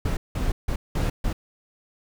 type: noise bursts at uneven times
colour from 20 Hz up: brown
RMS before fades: -24 dBFS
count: 5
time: 0.05-0.17 / 0.35-0.52 / 0.68-0.76 / 0.95-1.1 / 1.24-1.33 s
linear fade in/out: 5 ms
effects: none